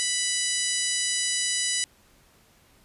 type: harmonic tone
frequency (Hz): 987.8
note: B5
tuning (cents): 0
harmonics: 2 / 3 / 4 / 5 / 6 / 7 / 8 / 9 / 10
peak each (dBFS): -33 / -33 / -33 / -33 / -33 / -33 / -33 / -33 / -33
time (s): 0-1.84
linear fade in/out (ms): 0
effects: pink hiss -59 dBFS RMS until 2.84 s + resampled to 32000 Hz